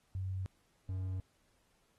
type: tone pair in turn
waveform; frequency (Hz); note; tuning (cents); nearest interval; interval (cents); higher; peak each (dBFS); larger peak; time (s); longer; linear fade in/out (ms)
sine / triangle; 94.3 / 93.54; F#2 / F#2; +33 / +19; unison; 14; first; -35 / -33; second; 0.15-0.46 / 0.89-1.2; neither; 0
effects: pink hiss -74 dBFS RMS until 1.98 s + AAC 32 kbps